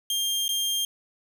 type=tone with dropouts; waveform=sawtooth; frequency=3200 Hz; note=G7; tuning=35 cents sharp; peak=-21 dBFS; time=0.1-0.85 s; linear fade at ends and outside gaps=2 ms; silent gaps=0.481-0.49 s; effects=none